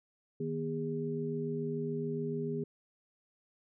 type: tone cluster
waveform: sine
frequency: 155.1 / 242.1 / 407.6 Hz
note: D#3 / B3 / G#4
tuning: -5 / -34 / -32 cents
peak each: -37 / -38 / -36 dBFS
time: 0.4-2.64 s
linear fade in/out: 5 ms
effects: none